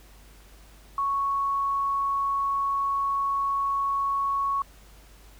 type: tone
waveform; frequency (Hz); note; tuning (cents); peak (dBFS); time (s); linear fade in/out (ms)
sine; 1108.7; C#6; 0; -23; 0.98-4.62; 2
effects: added 50 Hz sine -50 dBFS peak until 5.39 s + pink hiss -55 dBFS RMS until 5.39 s